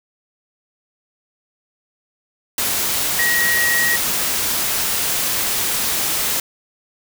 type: tone in noise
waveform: sine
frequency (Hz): 1900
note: A#6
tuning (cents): +33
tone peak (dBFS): -16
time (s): 3.19-3.96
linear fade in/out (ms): 2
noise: white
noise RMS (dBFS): -20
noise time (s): 2.58-6.4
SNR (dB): +1
effects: none